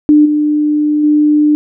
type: tone with level steps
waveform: sine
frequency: 299.2 Hz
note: D4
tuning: 32 cents sharp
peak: -3 / -9 / -6 dBFS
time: 0.09-1.55 s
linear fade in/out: 0 ms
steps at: 0.25 / 1.03 s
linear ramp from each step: 10 ms
effects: none